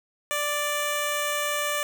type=tone with notch filter; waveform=5% pulse; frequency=587.3 Hz; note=D5; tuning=in tune; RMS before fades=-27 dBFS; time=0.31-1.83 s; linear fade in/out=0 ms; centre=4700 Hz; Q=0.71; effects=none